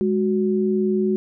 sine tone pair together, 207.7 / 370 Hz, G#3 / F#4, 0 / 0 cents, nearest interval minor seventh, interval 1000 cents, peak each -20 dBFS, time 0.01-1.16 s, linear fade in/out 0 ms, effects none

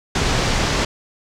pink low-pass noise, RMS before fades -19 dBFS, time 0.15-0.85 s, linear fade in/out 5 ms, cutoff 6800 Hz, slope 24 dB/octave, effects none

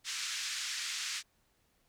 white band-pass noise, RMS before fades -38 dBFS, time 0.04-1.23 s, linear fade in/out 50 ms, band 1500 to 6900 Hz, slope 24 dB/octave, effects pink hiss -73 dBFS RMS until 1.88 s

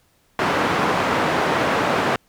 white band-pass noise, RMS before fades -20 dBFS, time 0.39-2.16 s, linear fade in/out 2 ms, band 130 to 1300 Hz, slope 12 dB/octave, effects pink hiss -61 dBFS RMS until 2.28 s

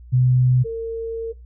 sine tone pair in turn, 126.5 / 454.8 Hz, B2 / A#4, +42 / -43 cents, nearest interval octave + minor seventh, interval 2215 cents, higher second, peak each -13 / -23 dBFS, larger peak first, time 0.12-0.64 / 0.64-1.33 s, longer second, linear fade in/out 20 ms, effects noise-tail reverb RT60 0.2 s tail -18 dB re dry + added 60 Hz sine -39 dBFS peak until 1.45 s

